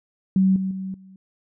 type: tone with level steps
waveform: sine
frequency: 190 Hz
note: F#3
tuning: 46 cents sharp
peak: -14 / -22 / -27 / -43 dBFS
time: 0.36-1.16 s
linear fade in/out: 2 ms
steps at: 0.56 / 0.71 / 0.94 s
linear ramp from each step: 2 ms
effects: none